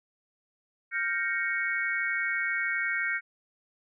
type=chord; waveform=sine; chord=G half-diminished seventh; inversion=third; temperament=equal; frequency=1396.9 / 1568 / 1864.7 / 2217 Hz; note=F6 / G6 / Bb6 / Db7; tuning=0 / 0 / 0 / 0 cents; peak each=-35 / -32 / -32 / -31 dBFS; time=0.91-3.21 s; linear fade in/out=50 ms; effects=none